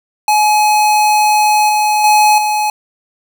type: tone with level steps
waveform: square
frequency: 846 Hz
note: G#5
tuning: 32 cents sharp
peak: -9 / -11 / -7 / -13 dBFS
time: 0.28-2.7 s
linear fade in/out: 2 ms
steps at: 1.69 / 2.04 / 2.38 s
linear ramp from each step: 2 ms
effects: none